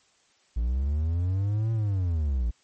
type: linear two-way sweep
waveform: triangle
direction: up then down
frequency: 54.7 to 114 to 54.7 Hz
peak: -21 dBFS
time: 0.56-2.51 s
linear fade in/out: 10 ms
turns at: 1.72 s
effects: white hiss -64 dBFS RMS until 2.63 s + MP3 32 kbps

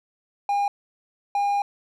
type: tone bursts at uneven times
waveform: triangle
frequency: 809 Hz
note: G#5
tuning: 46 cents flat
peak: -18 dBFS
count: 2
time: 0.49-0.68 / 1.35-1.62 s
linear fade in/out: 2 ms
effects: none

